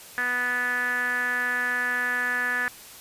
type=tone with low-pass filter; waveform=5% pulse; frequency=246.9 Hz; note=B3; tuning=in tune; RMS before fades=-26 dBFS; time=0.18-2.68 s; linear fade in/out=0 ms; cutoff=1700 Hz; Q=9.4; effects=white hiss -45 dBFS RMS until 3 s + resampled to 32000 Hz